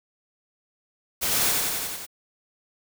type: noise with echo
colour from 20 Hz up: white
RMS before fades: -25 dBFS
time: 1.21-1.52 s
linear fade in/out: 20 ms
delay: 91 ms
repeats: 6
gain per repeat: -2 dB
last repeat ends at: 2.066 s
effects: none